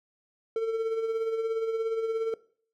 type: tone with tremolo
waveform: triangle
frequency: 449.6 Hz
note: A4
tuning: 37 cents sharp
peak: -22 dBFS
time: 0.56-2.34 s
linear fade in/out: 2 ms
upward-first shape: sine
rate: 17 Hz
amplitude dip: 45%
effects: noise-tail reverb RT60 0.5 s tail -20 dB re dry